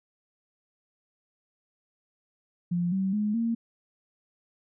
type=tone with pitch steps; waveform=sine; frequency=174.61 / 191.52 / 210.1 / 230.4 Hz; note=F3 / G3 / G#3 / A#3; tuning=0 / -40 / +20 / -20 cents; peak=-24 dBFS; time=2.71-3.55 s; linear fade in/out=10 ms; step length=210 ms; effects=none